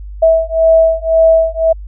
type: beating tone pair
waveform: sine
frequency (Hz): 650 / 651.9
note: E5 / E5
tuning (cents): -24 / -19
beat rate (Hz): 1.9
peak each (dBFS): -10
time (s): 0.22-1.73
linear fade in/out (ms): 10
effects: added 50 Hz sine -25 dBFS peak until 1.87 s